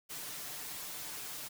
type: noise with comb filter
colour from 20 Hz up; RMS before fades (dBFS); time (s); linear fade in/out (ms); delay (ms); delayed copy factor
white; -43; 0.09-1.49; 20; 6.7; +1
effects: none